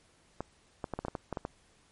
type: clicks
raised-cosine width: 1 ms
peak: -20 dBFS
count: 10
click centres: 0.406 / 0.842 / 0.937 / 0.99 / 1.05 / 1.083 / 1.152 / 1.327 / 1.372 / 1.451 s
effects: pink hiss -65 dBFS RMS until 1.91 s + MP3 48 kbps